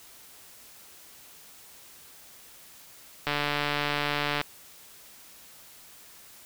click train, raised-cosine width 0.3 ms, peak -11 dBFS, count 168, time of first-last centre 3.27-4.414 s, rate 146 Hz, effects white hiss -51 dBFS RMS until 6.45 s

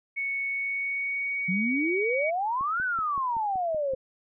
sine tone with pitch glide, 2217 to 2256 Hz, C#7 to C#7, 0 to +30 cents, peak -27 dBFS, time 0.16-2.31 s, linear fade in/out 20 ms, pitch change +30 cents, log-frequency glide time 0.46-1.78 s
sine exponential two-way sweep, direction up then down, 174.61 to 1544 to 515 Hz, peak -25 dBFS, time 1.48-3.95 s, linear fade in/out 10 ms, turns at 2.83 s
click train, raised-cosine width 3 ms, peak -32 dBFS, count 8, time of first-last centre 2.61-3.936 s, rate 5.28 Hz
effects none

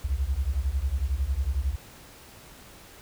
sine beating tone pair, 62 / 73 Hz, B1 / D2, +7 / -10 cents, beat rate 11 Hz, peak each -27 dBFS, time 0.04-1.76 s, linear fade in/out 10 ms, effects pink hiss -49 dBFS RMS until 3.01 s

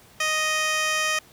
15% pulse tone with band-pass filter, 622.3 Hz, D#5, in tune, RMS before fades -24 dBFS, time 0.2-1.19 s, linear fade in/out 5 ms, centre 4000 Hz, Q 0.63, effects pink hiss -52 dBFS RMS until 1.32 s + high-pass 60 Hz 12 dB/octave

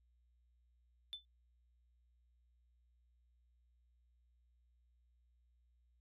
sine tone with exponential decay, 3520 Hz, A7, in tune, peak -37 dBFS, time 1.13-1.25 s, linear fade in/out 0 ms, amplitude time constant 24 ms, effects tanh soft clip ceiling -38 dBFS + added 60 Hz sine -70 dBFS peak until 6 s

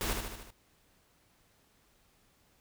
pink noise with echo, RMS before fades -33 dBFS, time 0.01-0.13 s, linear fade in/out 0 ms, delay 75 ms, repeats 5, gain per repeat -4 dB, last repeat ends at 0.505 s, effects pink hiss -68 dBFS RMS until 2.6 s

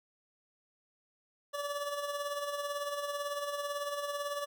25% pulse tone with tremolo, 576 Hz, D5, 34 cents flat, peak -29 dBFS, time 1.53-4.46 s, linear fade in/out 20 ms, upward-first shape sine, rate 18 Hz, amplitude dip 50%, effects none

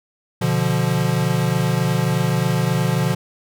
square chord, B diminished, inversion none, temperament equal, 123.47 / 146.83 / 174.61 Hz, B2 / D3 / F3, 0 / 0 / 0 cents, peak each -22 dBFS, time 0.41-3.15 s, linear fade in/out 10 ms, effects none

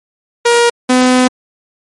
sawtooth tone pair in turn, 473.6 / 253.2 Hz, A#4 / B3, +27 / +43 cents, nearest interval major seventh, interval 1084 cents, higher first, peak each -3 / -3 dBFS, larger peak neither, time 0.45-0.7 / 0.89-1.28 s, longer second, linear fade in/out 10 ms, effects MP3 48 kbps

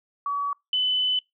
sine tone pair in turn, 1137 / 3012 Hz, C#6 / F#7, +44 / +30 cents, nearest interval octave + perfect fourth, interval 1686 cents, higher second, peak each -24 / -20 dBFS, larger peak second, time 0.26-0.53 / 0.73-1.19 s, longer second, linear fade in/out 2 ms, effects noise-tail reverb RT60 0.2 s tail -26 dB re dry

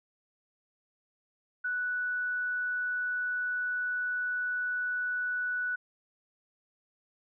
sine tone, 1480 Hz, F#6, in tune, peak -29 dBFS, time 1.64-5.76 s, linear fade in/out 10 ms, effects none

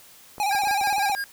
clicks, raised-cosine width 1 ms, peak -25 dBFS, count 10, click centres 0.382 / 0.55 / 0.636 / 0.672 / 0.711 / 0.813 / 0.874 / 0.927 / 0.982 / 1.098 s
square tone with vibrato, 808 Hz, G#5, 48 cents flat, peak -22 dBFS, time 0.4-1.15 s, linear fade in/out 0 ms, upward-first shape square, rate 16 Hz, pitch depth 57 cents each way
square tone with tremolo, 1620 Hz, G#6, 43 cents flat, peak -26 dBFS, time 0.51-1.24 s, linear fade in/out 0 ms, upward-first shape sine, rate 6.1 Hz, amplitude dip 100%
effects white hiss -50 dBFS RMS until 1.32 s

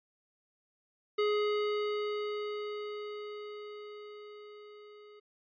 square tone with level ramp, 418.4 Hz, G#4, 13 cents sharp, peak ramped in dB -27 to -53 dBFS, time 1.18-5.2 s, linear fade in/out 10 ms, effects resampled to 11025 Hz

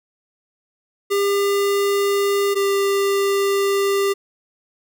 square tone pair in turn, 400.9 / 396.8 Hz, G4 / G4, +39 / +21 cents, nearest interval unison, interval 18 cents, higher first, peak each -17 dBFS, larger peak neither, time 1.1-2.55 / 2.55-4.14 s, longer second, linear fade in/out 20 ms, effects none

